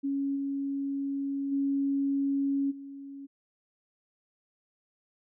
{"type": "tone with level steps", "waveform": "sine", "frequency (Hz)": 277.2, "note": "C#4", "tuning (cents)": 0, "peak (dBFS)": [-27, -29, -25, -40], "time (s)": [0.03, 3.27], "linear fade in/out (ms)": 20, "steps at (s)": [0.35, 1.51, 2.7], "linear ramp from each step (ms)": 20, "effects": []}